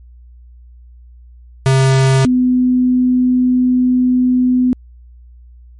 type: tone pair in turn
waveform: square / sine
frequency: 133.3 / 251.6 Hz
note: C3 / B3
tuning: +33 / +32 cents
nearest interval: major seventh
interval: 1099 cents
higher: second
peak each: -9 dBFS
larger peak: neither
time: 1.66-2.25 / 2.25-4.73 s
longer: second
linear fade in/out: 0 ms
effects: added 60 Hz sine -37 dBFS peak until 5.79 s + MP3 48 kbps